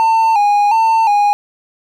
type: tone with vibrato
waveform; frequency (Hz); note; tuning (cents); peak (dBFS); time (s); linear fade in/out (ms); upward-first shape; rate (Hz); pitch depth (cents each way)
triangle; 859; A5; -42; -7; 0-1.33; 0; square; 1.4; 76
effects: none